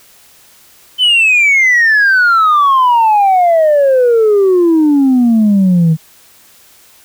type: exponential sweep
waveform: sine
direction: down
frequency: 3072 to 155.56 Hz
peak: -4 dBFS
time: 0.98-5.97 s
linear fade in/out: 50 ms
effects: tanh soft clip ceiling -4 dBFS + white hiss -44 dBFS RMS until 7.04 s